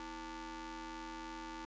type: ring-modulated tone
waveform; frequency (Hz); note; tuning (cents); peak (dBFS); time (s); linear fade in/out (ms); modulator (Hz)
sawtooth; 283.2; C#4; +37; -37; 0-1.65; 0; 608
effects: resampled to 16000 Hz